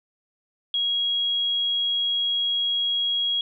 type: tone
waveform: sine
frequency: 3300 Hz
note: G#7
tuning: 12 cents flat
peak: -21 dBFS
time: 0.74-3.41 s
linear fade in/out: 2 ms
effects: none